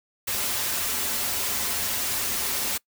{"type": "noise with comb filter", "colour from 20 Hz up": "white", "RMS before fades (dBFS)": -27, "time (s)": [0.27, 2.78], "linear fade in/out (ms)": 10, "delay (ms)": 6.3, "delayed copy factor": -0.6, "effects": ["noise-tail reverb RT60 0.1 s tail -23 dB re dry"]}